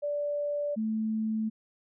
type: tone pair in turn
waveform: sine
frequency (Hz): 583 / 219.1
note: D5 / A3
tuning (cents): -13 / -7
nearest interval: octave + perfect fourth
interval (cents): 1694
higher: first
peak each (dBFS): -28 / -27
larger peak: second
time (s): 0.02-0.76 / 0.76-1.5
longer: neither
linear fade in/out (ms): 20
effects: none